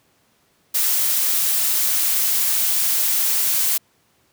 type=noise; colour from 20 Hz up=blue; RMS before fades=-19 dBFS; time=0.74-3.78 s; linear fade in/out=10 ms; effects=pink hiss -61 dBFS RMS until 4.32 s + high-pass 100 Hz 12 dB/octave